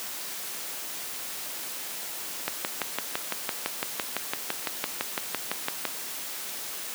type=click train; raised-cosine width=0.3 ms; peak=-10 dBFS; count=21; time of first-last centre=2.48-5.853 s; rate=5.93 Hz; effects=white hiss -36 dBFS RMS until 6.94 s + high-pass 200 Hz 12 dB/octave